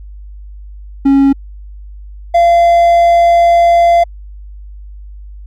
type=tone pair in turn; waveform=triangle; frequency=274.9 / 686.1 Hz; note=C#4 / F5; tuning=-14 / -31 cents; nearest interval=octave + major third; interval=1583 cents; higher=second; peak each=-3 dBFS; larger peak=neither; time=1.05-1.33 / 2.34-4.04 s; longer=second; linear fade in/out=10 ms; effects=added 50 Hz sine -28 dBFS peak until 5.46 s